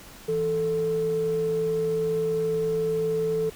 sine tone pair together, 165.1 / 440.8 Hz, E3 / A4, +3 / +3 cents, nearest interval octave + perfect fourth, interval 1700 cents, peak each -31 / -22 dBFS, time 0.28-3.5 s, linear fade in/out 10 ms, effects tanh soft clip ceiling -17 dBFS + pink hiss -46 dBFS RMS until 3.55 s

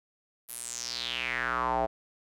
square tone with band-pass filter sweep, 60.1 Hz, B1, 46 cents flat, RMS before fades -32 dBFS, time 0.48-1.87 s, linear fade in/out 20 ms, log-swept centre 12000 to 660 Hz, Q 4.8, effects none

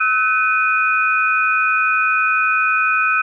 sine tone cluster, 1292 / 1508 / 2478 Hz, E6 / F#6 / D#7, -35 / +32 / -8 cents, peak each -18 dBFS, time 0-3.22 s, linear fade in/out 10 ms, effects none

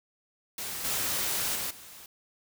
white noise with level steps, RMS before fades -36 / -30 / -33 / -48 dBFS, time 0.58-2.06 s, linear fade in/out 2 ms, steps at 0.84 / 1.55 / 1.7 s, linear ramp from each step 10 ms, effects none

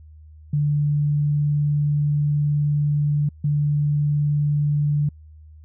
sine tone bursts at uneven times, 146.83 Hz, D3, in tune, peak -17 dBFS, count 2, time 0.53-3.29 / 3.44-5.09 s, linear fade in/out 5 ms, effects added 77 Hz sine -42 dBFS peak until 5.64 s

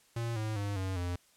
square tone with pitch steps, 116.54 / 108.74 / 101.45 / 94.66 / 88.32 Hz, A#2 / A2 / G#2 / F#2 / F2, 0 / -20 / -40 / +40 / +20 cents, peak -33 dBFS, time 0.16-1.16 s, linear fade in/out 5 ms, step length 200 ms, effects white hiss -65 dBFS RMS until 1.36 s + low-pass 11000 Hz 12 dB/octave

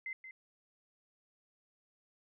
sine tone with echo, 2066 Hz, C7, 22 cents flat, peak -38 dBFS, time 0.06-0.13 s, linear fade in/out 2 ms, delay 180 ms, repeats 1, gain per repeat -9 dB, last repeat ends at 0.31 s, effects none

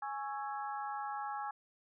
harmonic tone with a mistuned harmonic, 277.2 Hz, C#4, in tune, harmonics 3 / 4 / 5 / 6, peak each -39 / -44 / -45 / -49 dBFS, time 0.02-1.51 s, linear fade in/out 5 ms, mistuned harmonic 5, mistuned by -74 cents, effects none

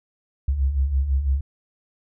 sine beating tone pair, 63.4 / 69.4 Hz, B1 / C#2, +46 / +3 cents, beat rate 6 Hz, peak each -26 / -19 dBFS, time 0.48-1.41 s, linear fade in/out 5 ms, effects none

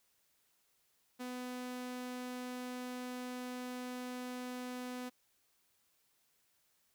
sawtooth tone, 249.8 Hz, B3, 20 cents sharp, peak -37 dBFS, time 1.19-5.1 s, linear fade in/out 20 ms, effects white hiss -75 dBFS RMS until 6.94 s

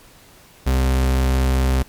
40% pulse tone, 65.1 Hz, C2, 8 cents flat, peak -14 dBFS, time 0.66-1.83 s, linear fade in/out 10 ms, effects pink hiss -48 dBFS RMS until 1.88 s + MP3 96 kbps

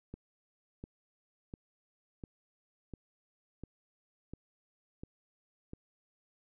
click train, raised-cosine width 3 ms, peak -30 dBFS, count 9, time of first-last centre 0.14-5.734 s, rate 1.43 Hz, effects none

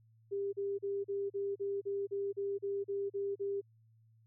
sine tone bursts, 398.4 Hz, G4, 28 cents sharp, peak -33 dBFS, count 13, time 0.31-3.614 s, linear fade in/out 20 ms, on 220 ms, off 37 ms, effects added 112 Hz sine -63 dBFS peak until 4.26 s

